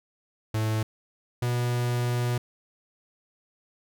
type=tone pair in turn; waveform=45% pulse; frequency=109.3 / 121.65 Hz; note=A2 / B2; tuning=-11 / -26 cents; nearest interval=major second; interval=185 cents; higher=second; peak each=-24 dBFS; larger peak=neither; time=0.54-0.83 / 1.42-2.38 s; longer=second; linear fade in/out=5 ms; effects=none